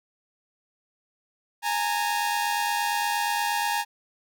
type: tone pair together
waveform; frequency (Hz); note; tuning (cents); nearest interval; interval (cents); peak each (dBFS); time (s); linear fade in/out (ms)
sawtooth; 830.6 / 919.1; G#5 / A#5; 0 / -25; major second; 175; -23; 1.62-3.85; 50
effects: none